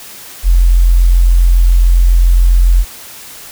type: tone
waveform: sine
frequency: 43.65 Hz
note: F1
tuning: in tune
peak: -4 dBFS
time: 0.43-2.85 s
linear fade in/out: 50 ms
effects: white hiss -32 dBFS RMS until 3.51 s